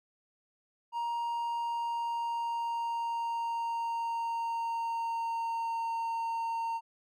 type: tone with pitch glide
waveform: triangle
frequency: 939 to 917 Hz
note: A#5 to A#5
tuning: +12 to -29 cents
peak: -29 dBFS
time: 0.92-6.81 s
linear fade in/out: 50 ms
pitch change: -41 cents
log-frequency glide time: 1.18-5.92 s
effects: none